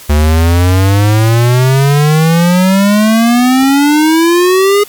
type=exponential sweep; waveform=square; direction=up; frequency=73.1 to 415.3 Hz; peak=-6 dBFS; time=0.09-4.84 s; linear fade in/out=10 ms; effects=white hiss -33 dBFS RMS until 4.88 s + MP3 96 kbps